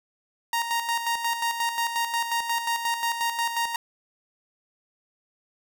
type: tone with tremolo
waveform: sawtooth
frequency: 932 Hz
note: A#5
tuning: 1 cent flat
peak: -19 dBFS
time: 0.53-3.76 s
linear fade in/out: 2 ms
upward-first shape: square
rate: 5.6 Hz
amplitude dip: 55%
effects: none